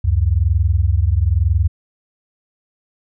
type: tone pair together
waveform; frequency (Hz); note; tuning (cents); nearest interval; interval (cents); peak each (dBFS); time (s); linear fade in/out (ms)
sine; 71.49 / 92.5; D2 / F#2; -46 / 0; major third; 446; -15; 0.04-1.68; 10
effects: none